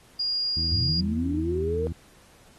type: tone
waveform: sine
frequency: 4842 Hz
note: D#8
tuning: 48 cents flat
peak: -24 dBFS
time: 0.19-1.01 s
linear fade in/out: 10 ms
type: harmonic tone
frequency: 82.41 Hz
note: E2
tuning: in tune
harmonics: 1 / 2 / 3 / 4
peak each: -29 / -35 / -39 / -41 dBFS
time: 0.56-1.93 s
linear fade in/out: 10 ms
type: linear sweep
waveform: sine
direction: up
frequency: 86.7 to 473.2 Hz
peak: -25 dBFS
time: 0.72-1.87 s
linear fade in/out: 0 ms
effects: pink hiss -56 dBFS RMS until 2.58 s + AAC 32 kbps

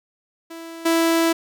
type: tone with level steps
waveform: sawtooth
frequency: 330.4 Hz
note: E4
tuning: 4 cents sharp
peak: -30 / -12 dBFS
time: 0.5-1.33 s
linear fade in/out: 10 ms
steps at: 0.85 s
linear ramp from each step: 10 ms
effects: none

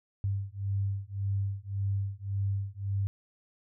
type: beating tone pair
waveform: sine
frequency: 98 / 99.8 Hz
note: G2 / G2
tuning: 0 / +32 cents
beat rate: 1.8 Hz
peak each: -32 / -32 dBFS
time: 0.24-3.07 s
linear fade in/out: 0 ms
effects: none

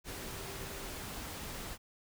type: tone in noise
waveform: sine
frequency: 392 Hz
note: G4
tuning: in tune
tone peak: -52 dBFS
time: 0.05-0.89 s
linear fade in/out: 50 ms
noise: pink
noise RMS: -43 dBFS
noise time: 0.04-1.78 s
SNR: -12 dB
effects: none

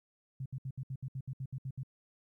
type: tone bursts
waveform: sine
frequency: 132.8 Hz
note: C3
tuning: 26 cents sharp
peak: -36 dBFS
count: 12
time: 0.4-1.833 s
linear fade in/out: 5 ms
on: 58 ms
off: 67 ms
effects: 13-bit

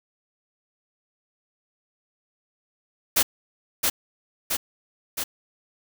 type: noise with echo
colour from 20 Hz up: white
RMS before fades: -19 dBFS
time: 3.16-3.23 s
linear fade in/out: 10 ms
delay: 670 ms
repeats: 3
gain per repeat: -3 dB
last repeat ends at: 5.24 s
effects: none

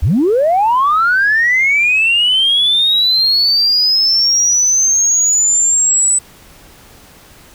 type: linear sweep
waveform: sine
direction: up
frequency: 54.1 to 8000 Hz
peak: -8 dBFS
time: 0.02-6.19 s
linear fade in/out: 10 ms
effects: tanh soft clip ceiling -5 dBFS + pink hiss -42 dBFS RMS until 7.54 s

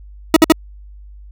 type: tone bursts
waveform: 40% pulse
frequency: 319.4 Hz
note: D#4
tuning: 45 cents sharp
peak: -3 dBFS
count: 3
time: 0.34-0.522 s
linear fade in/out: 2 ms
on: 24 ms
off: 55 ms
effects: added 50 Hz sine -35 dBFS peak until 1.31 s

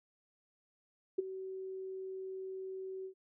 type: tone with ADSR envelope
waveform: sine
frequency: 379.3 Hz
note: F#4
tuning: 43 cents sharp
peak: -26 dBFS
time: 1.18-3.14 s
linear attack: 10 ms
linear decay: 17 ms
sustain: -14 dB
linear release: 88 ms
effects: none

